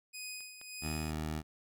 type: tone with tremolo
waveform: 15% pulse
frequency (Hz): 2500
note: D#7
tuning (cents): +8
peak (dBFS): -34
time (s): 0.13-1.12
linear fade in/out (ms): 20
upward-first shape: sine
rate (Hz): 1.7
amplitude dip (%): 65
type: clicks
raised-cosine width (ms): 0.3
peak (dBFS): -43 / -36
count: 2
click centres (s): 0.406 / 0.614
type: tone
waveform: 15% pulse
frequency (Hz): 77.7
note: D#2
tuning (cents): -2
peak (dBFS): -29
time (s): 0.81-1.43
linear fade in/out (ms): 50
effects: none